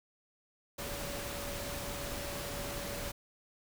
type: tone in noise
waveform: sine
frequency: 570 Hz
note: C#5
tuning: 48 cents sharp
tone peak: -44 dBFS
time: 0.78-3.12 s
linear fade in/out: 10 ms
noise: pink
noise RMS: -40 dBFS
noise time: 0.78-3.12 s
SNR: -7 dB
effects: none